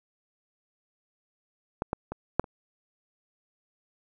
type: clicks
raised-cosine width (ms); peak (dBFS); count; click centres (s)
1; -14 / -13 / -20 / -6 / -30; 5; 1.821 / 1.931 / 2.12 / 2.396 / 2.442
effects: none